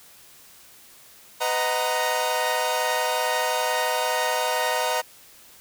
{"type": "chord", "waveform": "sawtooth", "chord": "B major seventh", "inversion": "none", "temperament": "equal with one note detuned", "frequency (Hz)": [501.9, 622.3, 740, 932.3], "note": ["B4", "D#5", "F#5", "A#5"], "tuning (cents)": [28, 0, 0, 0], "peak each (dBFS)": [-25, -24, -26, -22], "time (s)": [1.4, 5.02], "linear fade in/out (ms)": 20, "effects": ["white hiss -50 dBFS RMS until 5.6 s"]}